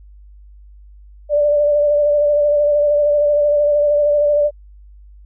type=tone with vibrato; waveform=sine; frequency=587.3 Hz; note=D5; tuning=in tune; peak=-11 dBFS; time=1.29-4.51 s; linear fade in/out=50 ms; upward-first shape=sine; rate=13 Hz; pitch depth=25 cents each way; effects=added 50 Hz sine -39 dBFS peak until 5.25 s